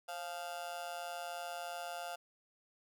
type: tone with amplitude modulation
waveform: 35% pulse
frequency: 697 Hz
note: F5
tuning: 4 cents flat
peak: -35 dBFS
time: 0.08-2.16 s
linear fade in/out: 10 ms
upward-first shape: sine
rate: 163 Hz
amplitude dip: 90%
effects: none